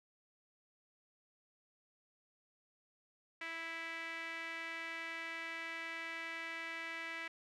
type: tone with band-pass filter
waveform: sawtooth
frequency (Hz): 329.6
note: E4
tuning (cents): 0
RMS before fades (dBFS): -44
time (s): 3.41-7.28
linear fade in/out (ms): 5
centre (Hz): 2100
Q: 3.5
effects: none